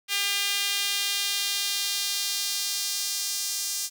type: tone with high-pass filter sweep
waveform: sawtooth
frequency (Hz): 401.2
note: G4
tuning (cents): +40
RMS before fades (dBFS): -28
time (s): 0.08-3.9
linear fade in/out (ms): 50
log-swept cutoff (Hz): 2700 to 5900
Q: 1.5
effects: none